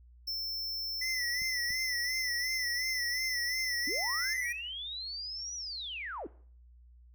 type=tone; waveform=square; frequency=5340 Hz; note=E8; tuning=22 cents sharp; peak=-33 dBFS; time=0.27-4.34 s; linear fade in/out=10 ms
type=tone with vibrato; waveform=square; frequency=1993 Hz; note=B6; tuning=15 cents sharp; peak=-34 dBFS; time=1.01-4.53 s; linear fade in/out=10 ms; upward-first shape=sine; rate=2.8 Hz; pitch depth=76 cents each way
type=clicks; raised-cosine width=5 ms; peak=-39 dBFS; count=2; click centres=1.419 / 1.705 s
type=linear two-way sweep; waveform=sine; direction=up then down; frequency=247.5 to 5920 to 247.5 Hz; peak=-37 dBFS; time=3.87-6.27 s; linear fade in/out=5 ms; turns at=5.55 s
effects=noise-tail reverb RT60 0.5 s tail -18 dB re dry + added 60 Hz sine -54 dBFS peak until 7.14 s